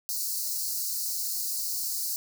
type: high-pass noise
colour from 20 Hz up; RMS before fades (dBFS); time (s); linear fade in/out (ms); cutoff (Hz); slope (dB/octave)
white; -31; 0.09-2.16; 0; 4200; 96
effects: none

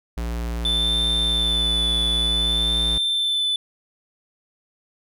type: tone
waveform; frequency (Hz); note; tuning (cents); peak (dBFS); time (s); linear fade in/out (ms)
square; 58.27; A#1; 0; -25; 0.17-2.98; 5
type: tone with vibrato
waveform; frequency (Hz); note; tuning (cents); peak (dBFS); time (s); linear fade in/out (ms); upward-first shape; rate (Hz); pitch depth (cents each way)
triangle; 3520; A7; 0; -18; 0.65-3.56; 2; sine; 0.55; 23
effects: none

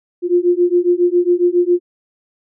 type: beating tone pair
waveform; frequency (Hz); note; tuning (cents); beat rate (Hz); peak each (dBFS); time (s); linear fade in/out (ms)
sine; 349.2 / 356.5; F4 / F4; 0 / +36; 7.3; -14; 0.22-1.8; 50
effects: none

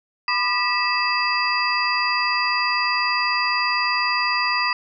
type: tone cluster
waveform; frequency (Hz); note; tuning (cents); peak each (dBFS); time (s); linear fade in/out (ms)
sine; 1000 / 1200 / 1949 / 2615 / 4796; B5 / D6 / B6 / E7 / D8; +21 / +37 / -23 / -15 / +36; -25; 0.28-4.73; 2
effects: none

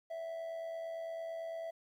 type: tone with amplitude modulation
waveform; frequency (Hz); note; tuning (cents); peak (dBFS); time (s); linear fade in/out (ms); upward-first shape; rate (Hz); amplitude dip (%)
triangle; 659.3; E5; 0; -35; 0.1-1.71; 10; sine; 88.9; 45
effects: 12-bit

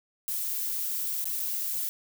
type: noise with dropouts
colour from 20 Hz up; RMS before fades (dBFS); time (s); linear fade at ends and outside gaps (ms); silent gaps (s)
violet; -31; 0.28-1.89; 0; 1.243-1.255 / 1.396-1.4
effects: none

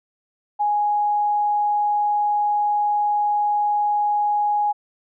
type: tone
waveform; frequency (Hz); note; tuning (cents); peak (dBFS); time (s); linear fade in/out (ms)
sine; 830.6; G#5; 0; -17; 0.59-4.73; 20
effects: none

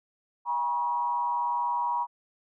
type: tone with frequency modulation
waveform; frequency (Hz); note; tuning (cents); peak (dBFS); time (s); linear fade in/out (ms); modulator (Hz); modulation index
sine; 960; B5; -49; -25; 0.45-2.07; 50; 142; 0.6
effects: none

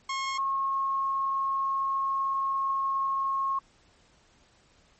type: tone pair in turn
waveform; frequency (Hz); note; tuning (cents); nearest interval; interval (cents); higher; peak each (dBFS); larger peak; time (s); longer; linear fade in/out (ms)
sawtooth / sine; 1080 / 1085.1; C#6 / C#6; -45 / -37; unison; 8; second; -25; neither; 0.09-0.38 / 0.38-3.59; second; 5
effects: pink hiss -62 dBFS RMS until 4.99 s + MP3 32 kbps

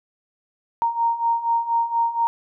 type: beating tone pair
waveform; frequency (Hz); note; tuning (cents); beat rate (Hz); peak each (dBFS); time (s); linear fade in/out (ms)
sine; 926 / 930.2; A#5 / A#5; -12 / -4; 4.2; -24 / -20; 0.82-2.27; 0
effects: none

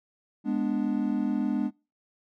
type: chord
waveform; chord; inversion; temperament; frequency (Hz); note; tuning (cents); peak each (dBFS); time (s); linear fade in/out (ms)
triangle; G# diminished; none; equal; 207.7 / 246.9 / 293.7; G#3 / B3 / D4; 0 / 0 / 0; -27; 0.44-1.71; 50
effects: noise-tail reverb RT60 0.3 s tail -24 dB re dry

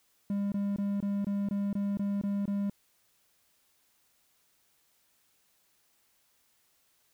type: tone bursts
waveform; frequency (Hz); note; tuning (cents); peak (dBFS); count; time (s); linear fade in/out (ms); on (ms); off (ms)
triangle; 200.9; G3; +43; -26; 10; 0.3-2.698; 2; 220; 22
effects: white hiss -70 dBFS RMS until 7.13 s

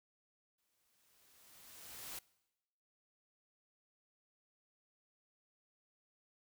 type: noise with exponential growth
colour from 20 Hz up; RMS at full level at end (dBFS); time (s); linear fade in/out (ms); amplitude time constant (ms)
white; -45; 0.58-2.19; 5; 350
effects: noise-tail reverb RT60 1.0 s tail -23 dB re dry

